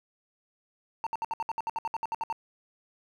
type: tone bursts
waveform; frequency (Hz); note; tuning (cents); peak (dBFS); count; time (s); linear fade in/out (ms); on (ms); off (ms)
triangle; 902; A5; +43; -26; 15; 1.04-2.326; 0; 26; 64
effects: none